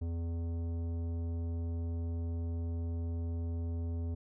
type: tone with tanh clipping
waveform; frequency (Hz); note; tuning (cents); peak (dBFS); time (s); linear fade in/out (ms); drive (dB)
sine; 84; E2; +33; -35; 0.01-4.15; 10; 13
effects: none